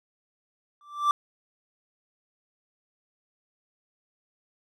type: tone with exponential growth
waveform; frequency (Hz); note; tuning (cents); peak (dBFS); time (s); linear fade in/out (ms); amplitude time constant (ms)
triangle; 1173; D6; -2; -14; 0.81-1.11; 1; 64
effects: none